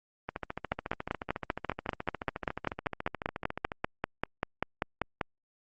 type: two click trains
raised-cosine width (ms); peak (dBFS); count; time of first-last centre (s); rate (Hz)
0.5; -13 / -19; 24 / 49; 0.72-5.212 / 0.29-3.719; 5.12 / 14
effects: Opus 32 kbps